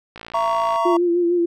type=click train; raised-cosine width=0.3 ms; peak=-19 dBFS; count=35; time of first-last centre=0.16-0.76 s; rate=56.7 Hz
type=chord; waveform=triangle; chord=A# diminished; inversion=second; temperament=just; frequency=671.3 / 932.3 / 1118.8 Hz; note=E5 / A#5 / C#6; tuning=+31 / 0 / +16 cents; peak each=-20 dBFS; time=0.34-0.97 s; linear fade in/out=5 ms
type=tone with vibrato; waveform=sine; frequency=347.1 Hz; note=F4; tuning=11 cents flat; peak=-15 dBFS; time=0.85-1.46 s; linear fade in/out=10 ms; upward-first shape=sine; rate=6.6 Hz; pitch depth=37 cents each way
effects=none